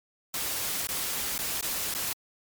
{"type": "noise with dropouts", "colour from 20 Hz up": "white", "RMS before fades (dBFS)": -31, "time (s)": [0.34, 2.13], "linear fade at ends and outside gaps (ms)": 2, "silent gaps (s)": [[0.871, 0.888], [1.38, 1.389], [1.611, 1.625], [1.94, 1.948]], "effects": ["MP3 96 kbps"]}